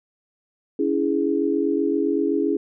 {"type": "chord", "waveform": "sine", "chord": "C# minor", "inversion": "none", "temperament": "equal with one note detuned", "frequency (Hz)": [281.9, 329.6, 415.3], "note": ["C#4", "E4", "G#4"], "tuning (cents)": [29, 0, 0], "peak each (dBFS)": -23, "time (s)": [0.79, 2.57], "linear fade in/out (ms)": 5, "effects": []}